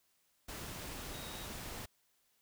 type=tone in noise; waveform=sine; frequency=3770 Hz; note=A#7; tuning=19 cents sharp; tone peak=-52 dBFS; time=1.13-1.46 s; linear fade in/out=10 ms; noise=pink; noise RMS=-45 dBFS; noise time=0.48-1.86 s; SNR=-10 dB; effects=white hiss -75 dBFS RMS until 2.41 s